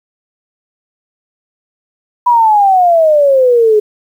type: exponential sweep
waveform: sine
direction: down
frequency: 987.8 to 416.2 Hz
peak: -5 dBFS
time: 2.26-3.8 s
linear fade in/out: 10 ms
effects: 7-bit